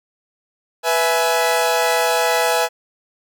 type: chord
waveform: sawtooth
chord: E major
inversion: second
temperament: equal with one note detuned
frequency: 493.9 / 659.3 / 839.3 Hz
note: B4 / E5 / G#5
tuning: 0 / 0 / +18 cents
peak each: -16 dBFS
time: 0.83-2.69 s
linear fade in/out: 50 ms
effects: none